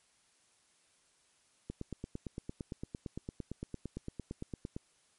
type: click train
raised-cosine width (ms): 3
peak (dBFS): -26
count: 28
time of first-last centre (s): 1.7-4.765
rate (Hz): 8.81
effects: white hiss -70 dBFS RMS until 5.18 s + MP3 48 kbps